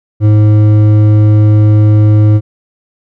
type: tone with hard clipping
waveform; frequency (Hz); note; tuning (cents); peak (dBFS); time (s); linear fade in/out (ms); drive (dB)
triangle; 106.1; G#2; +38; -5; 0.2-2.41; 50; 12
effects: none